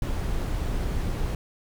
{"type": "noise", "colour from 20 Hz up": "brown", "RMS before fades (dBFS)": -27, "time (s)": [0.02, 1.35], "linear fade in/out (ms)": 2, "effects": []}